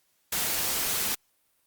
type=noise; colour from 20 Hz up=white; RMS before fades=-28 dBFS; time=0.32-1.15 s; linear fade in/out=5 ms; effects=white hiss -70 dBFS RMS until 1.66 s + Opus 48 kbps